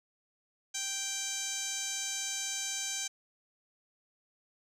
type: tone with band-pass filter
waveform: 15% pulse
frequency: 784 Hz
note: G5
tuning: in tune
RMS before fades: -36 dBFS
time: 0.74-3.08 s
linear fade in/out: 10 ms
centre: 5800 Hz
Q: 8.2
effects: none